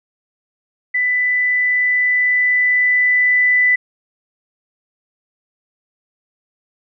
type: tone with level ramp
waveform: sine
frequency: 1991 Hz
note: B6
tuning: 14 cents sharp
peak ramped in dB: -14 to -10 dBFS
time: 0.94-3.76 s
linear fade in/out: 10 ms
effects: none